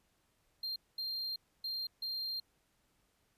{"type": "tone bursts at uneven times", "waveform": "triangle", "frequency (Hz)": 4188, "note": "C8", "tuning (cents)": 1, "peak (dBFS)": -35, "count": 4, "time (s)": [[0.63, 0.76], [0.98, 1.36], [1.64, 1.87], [2.02, 2.4]], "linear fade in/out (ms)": 5, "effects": ["pink hiss -75 dBFS RMS until 3.37 s", "resampled to 32000 Hz"]}